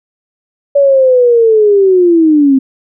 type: linear sweep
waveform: sine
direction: down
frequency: 571 to 261.6 Hz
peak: -4 dBFS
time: 0.75-2.59 s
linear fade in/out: 10 ms
effects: none